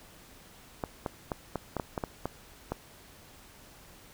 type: clicks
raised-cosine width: 1 ms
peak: -17 dBFS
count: 10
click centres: 0.838 / 1.062 / 1.318 / 1.557 / 1.767 / 1.798 / 1.978 / 2.038 / 2.256 / 2.72 s
effects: pink hiss -54 dBFS RMS until 4.13 s